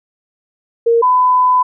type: tone pair in turn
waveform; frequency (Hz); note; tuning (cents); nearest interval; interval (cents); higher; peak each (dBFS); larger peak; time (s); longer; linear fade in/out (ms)
sine; 464.6 / 1004; A#4 / B5; -6 / +28; octave + minor second; 1334; second; -8; neither; 0.86-1.02 / 1.02-1.63; second; 10
effects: none